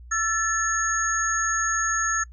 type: tone cluster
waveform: sine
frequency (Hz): 1337 / 1747 / 6580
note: E6 / A6 / G#8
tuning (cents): +24 / -13 / -17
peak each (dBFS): -26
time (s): 0.11-2.24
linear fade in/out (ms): 10
effects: noise-tail reverb RT60 0.1 s tail -22 dB re dry + added 60 Hz sine -41 dBFS peak until 2.32 s